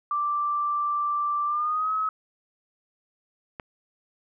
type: tone with pitch glide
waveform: sine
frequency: 1174.7 to 1281 Hz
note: D6 to E6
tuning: 0 to -50 cents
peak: -23 dBFS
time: 0.11-2.09 s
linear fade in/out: 2 ms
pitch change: +150 cents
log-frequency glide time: 1.46-1.92 s
type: click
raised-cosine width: 0.5 ms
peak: -20 dBFS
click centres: 3.598 s
effects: none